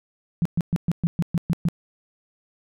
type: tone bursts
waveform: sine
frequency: 168.8 Hz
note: E3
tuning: 41 cents sharp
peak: -17 dBFS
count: 9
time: 0.42-1.686 s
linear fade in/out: 0 ms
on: 34 ms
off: 120 ms
effects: none